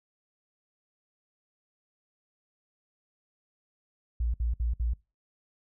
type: tone bursts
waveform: sine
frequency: 58.27 Hz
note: A#1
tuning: in tune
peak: -25 dBFS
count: 4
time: 4.2-4.937 s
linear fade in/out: 5 ms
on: 140 ms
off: 59 ms
effects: noise-tail reverb RT60 0.3 s tail -24 dB re dry